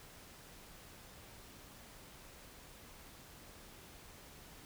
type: silence
effects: pink hiss -56 dBFS RMS until 4.65 s